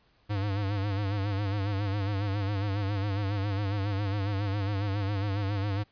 square tone with vibrato, 100.4 Hz, G2, 42 cents sharp, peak -28 dBFS, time 0.29-5.84 s, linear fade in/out 20 ms, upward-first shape sine, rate 7.3 Hz, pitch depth 78 cents each way, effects pink hiss -66 dBFS RMS until 5.91 s + resampled to 11025 Hz

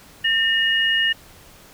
sine tone pair together, 1811 / 2875 Hz, A6 / F7, +49 / +50 cents, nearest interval minor sixth, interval 801 cents, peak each -19 / -19 dBFS, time 0.24-1.13 s, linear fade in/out 10 ms, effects pink hiss -47 dBFS RMS until 1.73 s

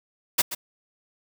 white noise with echo, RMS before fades -19 dBFS, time 0.38-0.42 s, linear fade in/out 10 ms, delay 130 ms, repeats 1, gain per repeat -12 dB, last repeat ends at 0.55 s, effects none

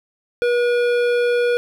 sine tone with hard clipping, 482.7 Hz, B4, 40 cents flat, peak -17 dBFS, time 0.42-1.57 s, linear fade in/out 0 ms, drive 13 dB, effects none

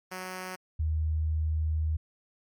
5% pulse / sine tone pair in turn, 185 / 78.35 Hz, F#3 / D#2, 0 / +13 cents, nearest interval octave + minor third, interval 1487 cents, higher first, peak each -25 dBFS, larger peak neither, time 0.11-0.56 / 0.79-1.97 s, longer second, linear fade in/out 10 ms, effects MP3 96 kbps

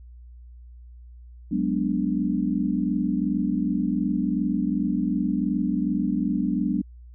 sine chord, G# half-diminished seventh, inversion third, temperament equal, 185 / 207.7 / 246.9 / 293.7 Hz, F#3 / G#3 / B3 / D4, 0 / 0 / 0 / 0 cents, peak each -27 dBFS, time 1.51-6.82 s, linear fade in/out 10 ms, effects added 60 Hz sine -42 dBFS peak until 7.14 s

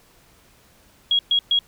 sine tone bursts, 3300 Hz, G#7, 12 cents flat, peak -15 dBFS, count 3, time 1.11-1.59 s, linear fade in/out 2 ms, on 80 ms, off 120 ms, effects pink hiss -55 dBFS RMS until 1.67 s

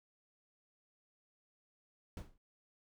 brown noise with exponential decay, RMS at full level -37 dBFS, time 2.17-2.38 s, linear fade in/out 2 ms, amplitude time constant 44 ms, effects none

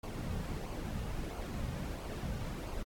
brown noise with flanger, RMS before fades -39 dBFS, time 0.03-2.83 s, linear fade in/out 5 ms, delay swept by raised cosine 0.53 to 3.03 ms, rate 1.5 Hz, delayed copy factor -0.5, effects AAC 64 kbps

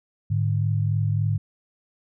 sine tone pair together, 105.36 / 148.9 Hz, G#2 / D3, +25 / +24 cents, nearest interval tritone, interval 599 cents, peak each -21 / -25 dBFS, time 0.3-1.38 s, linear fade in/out 10 ms, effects none

